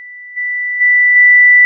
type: tone with level steps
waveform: sine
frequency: 1975.5 Hz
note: B6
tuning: in tune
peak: -29 / -15 / -6 / -3 dBFS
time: 0-1.65 s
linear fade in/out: 0 ms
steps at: 0.36 / 0.8 / 1.15 s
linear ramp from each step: 20 ms
effects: none